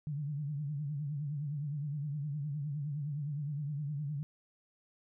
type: tone with vibrato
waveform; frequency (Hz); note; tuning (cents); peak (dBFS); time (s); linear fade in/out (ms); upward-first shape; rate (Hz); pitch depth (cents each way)
sine; 146; D3; -10; -34; 0.07-4.23; 0; triangle; 9.7; 120
effects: none